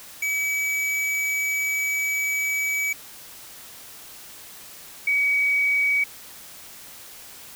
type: tone pair in turn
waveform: square / sine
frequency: 2283 / 2266 Hz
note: D7 / C#7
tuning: -50 / +37 cents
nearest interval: unison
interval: 13 cents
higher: first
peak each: -23 / -18 dBFS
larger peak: second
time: 0.22-2.93 / 5.07-6.04 s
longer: first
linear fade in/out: 5 ms
effects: white hiss -43 dBFS RMS until 7.55 s